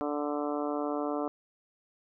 harmonic tone, 146.9 Hz, D3, 1 cent sharp, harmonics 2 / 3 / 4 / 5 / 6 / 7 / 8 / 9, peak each -33 / -36 / -36 / -38 / -45 / -42 / -42 / -44 dBFS, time 0.01-1.28 s, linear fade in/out 0 ms, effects none

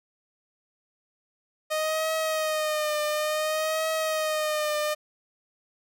sawtooth tone with vibrato, 619 Hz, D#5, 9 cents flat, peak -21 dBFS, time 1.7-4.95 s, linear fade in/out 20 ms, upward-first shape triangle, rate 0.57 Hz, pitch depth 54 cents each way, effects none

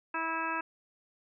harmonic tone, 326 Hz, E4, 19 cents flat, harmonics 1 / 2 / 3 / 4 / 5 / 6 / 7 / 8, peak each -41 / -44 / -35 / -37 / -37 / -49 / -48 / -39 dBFS, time 0.14-0.61 s, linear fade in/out 5 ms, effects none

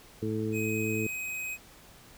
harmonic tone, 109 Hz, A2, 16 cents flat, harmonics 1 / 2 / 3 / 4, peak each -34 / -34 / -34 / -34 dBFS, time 0.22-1.07 s, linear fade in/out 5 ms
square tone, 2522 Hz, D#7, 23 cents sharp, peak -34 dBFS, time 0.52-1.58 s, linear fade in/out 50 ms
effects pink hiss -54 dBFS RMS until 2.17 s

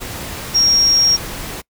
sine tone in noise, 5588 Hz, F8, in tune, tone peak -10 dBFS, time 0.54-1.17 s, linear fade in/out 20 ms, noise pink, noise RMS -28 dBFS, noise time 0-1.62 s, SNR +15 dB, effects noise-tail reverb RT60 0.1 s tail -24 dB re dry

